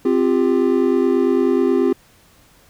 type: chord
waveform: triangle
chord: C suspended fourth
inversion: none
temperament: equal with one note detuned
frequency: 261.6 / 349.2 / 398.4 Hz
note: C4 / F4 / G4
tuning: 0 / 0 / +28 cents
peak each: -16 dBFS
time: 0.05-1.93 s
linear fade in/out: 5 ms
effects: pink hiss -52 dBFS RMS until 2.69 s